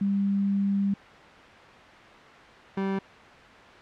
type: tone pair in turn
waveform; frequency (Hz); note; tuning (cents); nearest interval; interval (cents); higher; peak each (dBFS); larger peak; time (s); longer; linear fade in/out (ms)
sine / 30% pulse; 198.6 / 194.06; G3 / G3; +23 / -17; unison; 40; first; -22 / -23; first; 0.01-0.94 / 2.77-2.99; first; 5
effects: white hiss -47 dBFS RMS until 3.81 s + low-pass 2000 Hz 12 dB/octave